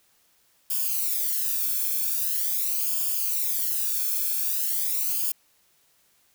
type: noise with flanger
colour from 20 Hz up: violet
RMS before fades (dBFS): -26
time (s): 0.7-5.32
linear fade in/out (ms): 5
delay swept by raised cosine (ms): 0.5 to 1.04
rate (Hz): 0.43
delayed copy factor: -0.95
effects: white hiss -64 dBFS RMS until 6.34 s